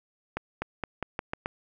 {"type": "accelerating click train", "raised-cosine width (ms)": 0.5, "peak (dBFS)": -15, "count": 7, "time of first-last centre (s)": [0.37, 1.459], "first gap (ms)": 250, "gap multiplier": 0.87, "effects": []}